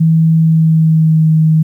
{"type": "tone with pitch glide", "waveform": "sine", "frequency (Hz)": [161.7, 158.01], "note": ["E3", "D#3"], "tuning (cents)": [-33, 27], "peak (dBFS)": -6, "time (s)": [0, 1.63], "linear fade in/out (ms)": 10, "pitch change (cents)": -40, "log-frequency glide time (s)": [0.35, 1.3], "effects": ["8-bit"]}